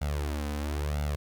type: tone with flanger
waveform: sawtooth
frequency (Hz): 73.42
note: D2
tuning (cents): 0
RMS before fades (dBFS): -31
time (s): 0.01-1.16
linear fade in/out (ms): 10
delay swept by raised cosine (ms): 1.4 to 4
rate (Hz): 1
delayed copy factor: +0.8
effects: 11-bit